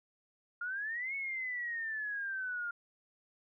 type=exponential two-way sweep; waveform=sine; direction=up then down; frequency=1400 to 2217 to 1400 Hz; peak=-35 dBFS; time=0.61-2.71 s; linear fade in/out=5 ms; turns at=1.15 s; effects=none